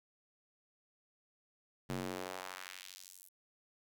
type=tone with high-pass filter sweep; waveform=square; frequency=46.25 Hz; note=F#1; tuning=in tune; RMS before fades=-45 dBFS; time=1.89-3.29 s; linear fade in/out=10 ms; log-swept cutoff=150 to 12000 Hz; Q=1.1; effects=11-bit